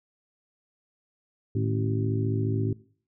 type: harmonic tone with a mistuned harmonic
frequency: 54.4 Hz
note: A1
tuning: 19 cents flat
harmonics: 2 / 3 / 4 / 5 / 6 / 7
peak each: -25 / -34 / -36 / -32 / -37 / -33 dBFS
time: 1.55-2.73 s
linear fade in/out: 5 ms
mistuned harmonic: 3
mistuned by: -110 cents
effects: noise-tail reverb RT60 0.5 s tail -21 dB re dry